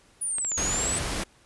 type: linear two-way sweep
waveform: sine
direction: down then up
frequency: 9860 to 6470 to 8180 Hz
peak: -26 dBFS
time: 0.21-0.99 s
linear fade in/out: 10 ms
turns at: 0.59 s
type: clicks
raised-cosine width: 0.3 ms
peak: -21 dBFS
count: 6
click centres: 0.384 / 0.449 / 0.518 / 0.711 / 0.76 / 0.84 s
type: noise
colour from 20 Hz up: pink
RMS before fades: -30 dBFS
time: 0.57-1.24 s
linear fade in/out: 10 ms
effects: pink hiss -59 dBFS RMS until 1.45 s + resampled to 24000 Hz